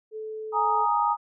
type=tone; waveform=sine; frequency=435.2 Hz; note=A4; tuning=19 cents flat; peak=-32 dBFS; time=0.11-0.87 s; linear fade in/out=50 ms
type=chord; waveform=sine; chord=Ab suspended second; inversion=none; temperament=equal; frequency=830.6 / 932.3 / 1244.5 Hz; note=Ab5 / Bb5 / Eb6; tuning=0 / 0 / 0 cents; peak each=-26 / -24 / -25 dBFS; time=0.52-1.17 s; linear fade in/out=50 ms
effects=none